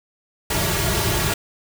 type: noise with comb filter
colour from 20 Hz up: pink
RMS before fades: -21 dBFS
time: 0.5-1.34 s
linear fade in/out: 5 ms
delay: 3.9 ms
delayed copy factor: -1
effects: none